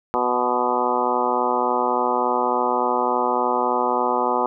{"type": "harmonic tone with a mistuned harmonic", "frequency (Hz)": 123.47, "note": "B2", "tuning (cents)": 0, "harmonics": [2, 3, 4, 5, 6, 7, 8, 9, 10], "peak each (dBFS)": [-30, -27, -26, -30, -26, -24, -25, -30, -28], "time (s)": [0.14, 4.46], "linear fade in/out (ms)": 0, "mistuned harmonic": 8, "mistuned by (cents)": 19, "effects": []}